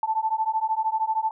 sine beating tone pair, 874 / 887 Hz, A5 / A5, -12 / +14 cents, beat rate 13 Hz, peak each -25 dBFS, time 0.03-1.31 s, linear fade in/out 2 ms, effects none

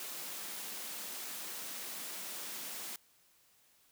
white high-pass noise, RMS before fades -43 dBFS, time 0-2.96 s, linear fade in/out 2 ms, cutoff 160 Hz, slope 48 dB/octave, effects white hiss -68 dBFS RMS until 3.91 s

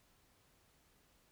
silence, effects pink hiss -71 dBFS RMS until 1.31 s

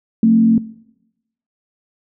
sine tone with frequency modulation, 224.3 Hz, A3, 34 cents sharp, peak -8 dBFS, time 0.23-0.58 s, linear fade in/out 2 ms, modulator 44.2 Hz, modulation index 0.48, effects noise-tail reverb RT60 0.9 s tail -20 dB re dry

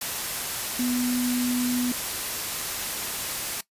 sine tone in noise, 246.9 Hz, B3, in tune, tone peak -23 dBFS, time 0.79-1.92 s, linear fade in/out 5 ms, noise white, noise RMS -30 dBFS, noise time 0.01-3.61 s, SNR +4 dB, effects noise-tail reverb RT60 0.1 s tail -18 dB re dry + resampled to 32000 Hz

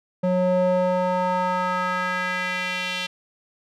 square tone with band-pass filter sweep, 182.1 Hz, F#3, 27 cents flat, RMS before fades -23 dBFS, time 0.23-3.07 s, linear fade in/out 10 ms, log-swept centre 410 to 3100 Hz, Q 2.2, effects none

